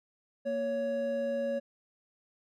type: tone pair together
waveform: triangle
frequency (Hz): 233.9 / 558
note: A#3 / C#5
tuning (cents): +6 / +11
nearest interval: octave + minor third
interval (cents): 1505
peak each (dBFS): -35 / -28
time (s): 0.45-1.6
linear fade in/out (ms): 20
effects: none